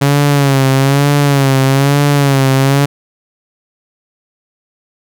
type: tone with vibrato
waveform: sawtooth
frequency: 138.9 Hz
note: C#3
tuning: 4 cents sharp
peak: -4 dBFS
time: 0.01-2.86 s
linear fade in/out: 10 ms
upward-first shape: sine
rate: 1.1 Hz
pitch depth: 66 cents each way
effects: none